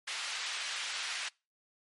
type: band-pass noise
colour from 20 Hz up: white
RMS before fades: -38 dBFS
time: 0.07-1.29 s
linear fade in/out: 10 ms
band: 1300 to 3900 Hz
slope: 12 dB/octave
effects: noise-tail reverb RT60 0.3 s tail -26 dB re dry + MP3 48 kbps